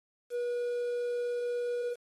triangle tone with quantisation, 483.7 Hz, B4, 36 cents flat, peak -28 dBFS, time 0.3-1.96 s, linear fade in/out 50 ms, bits 9, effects AAC 32 kbps

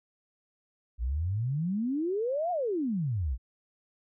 sine exponential two-way sweep, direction up then down, 54.9 to 734 to 54.9 Hz, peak -27 dBFS, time 0.98-3.38 s, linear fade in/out 50 ms, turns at 2.51 s, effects none

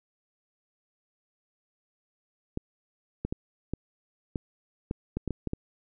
clicks, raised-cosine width 3 ms, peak -17 dBFS, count 11, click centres 2.574 / 3.25 / 3.325 / 3.736 / 4.358 / 4.911 / 5.17 / 5.277 / 5.307 / 5.473 / 5.534 s, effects none

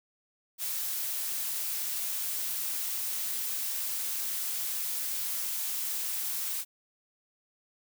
blue noise, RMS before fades -33 dBFS, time 0.58-6.65 s, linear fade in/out 50 ms, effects none

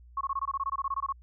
sine tone bursts, 1097 Hz, C#6, 18 cents flat, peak -27 dBFS, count 16, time 0.17-1.125 s, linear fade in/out 5 ms, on 40 ms, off 21 ms, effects added 60 Hz sine -50 dBFS peak until 1.22 s

